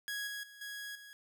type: tone with level steps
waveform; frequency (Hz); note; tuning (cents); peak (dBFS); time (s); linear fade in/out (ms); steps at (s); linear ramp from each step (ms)
sawtooth; 1661; G#6; 0; -33 / -36 / -49 / -38 / -47; 0.08-1.13; 0; 0.27 / 0.43 / 0.61 / 0.95; 5
effects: none

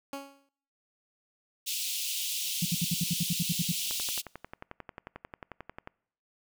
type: tone with exponential decay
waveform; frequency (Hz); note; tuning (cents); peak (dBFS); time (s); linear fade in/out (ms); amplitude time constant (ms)
15% pulse; 277.2; C#4; 0; -27; 0.13-0.49; 1; 77
type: high-pass noise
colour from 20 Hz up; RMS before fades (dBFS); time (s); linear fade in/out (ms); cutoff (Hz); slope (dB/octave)
pink; -33; 1.66-4.22; 20; 2700; 48
type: tone bursts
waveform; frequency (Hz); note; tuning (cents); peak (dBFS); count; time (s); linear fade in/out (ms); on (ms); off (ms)
sine; 170.9; F3; -37; -25; 12; 2.62-3.719; 5; 32; 65
type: click train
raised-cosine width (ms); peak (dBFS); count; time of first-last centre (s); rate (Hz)
0.5; -25; 23; 3.91-5.874; 11.2
effects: noise-tail reverb RT60 0.7 s tail -26 dB re dry

